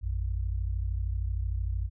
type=tone pair together; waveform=sine; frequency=56.32 / 89.4 Hz; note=A1 / F2; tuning=+41 / +41 cents; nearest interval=minor sixth; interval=800 cents; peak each=-29 / -32 dBFS; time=0.01-1.9 s; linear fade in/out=50 ms; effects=none